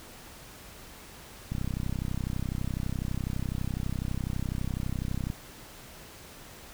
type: click train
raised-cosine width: 5 ms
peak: -19 dBFS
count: 122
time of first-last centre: 1.52-5.301 s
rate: 32 Hz
effects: pink hiss -48 dBFS RMS until 6.73 s